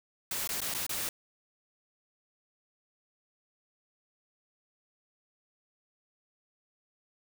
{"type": "noise with dropouts", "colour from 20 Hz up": "white", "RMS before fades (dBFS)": -34, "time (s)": [0.31, 1.09], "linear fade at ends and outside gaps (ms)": 2, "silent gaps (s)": [[0.475, 0.49], [0.605, 0.616], [0.74, 0.747], [0.866, 0.893]], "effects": []}